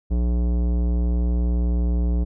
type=tone with tanh clipping; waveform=sine; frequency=59.6 Hz; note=A#1; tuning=39 cents sharp; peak=-20 dBFS; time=0.1-2.25 s; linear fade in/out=20 ms; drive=16 dB; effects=none